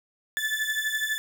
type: beating tone pair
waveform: 35% pulse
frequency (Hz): 1737 / 1749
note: A6 / A6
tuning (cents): -23 / -11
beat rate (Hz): 12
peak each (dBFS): -27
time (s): 0.37-1.18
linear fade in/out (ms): 0
effects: none